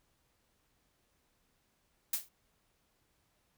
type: noise with exponential decay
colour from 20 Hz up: blue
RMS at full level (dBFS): -28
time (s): 2.13-2.29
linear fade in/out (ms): 5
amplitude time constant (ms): 34
effects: pink hiss -75 dBFS RMS until 3.57 s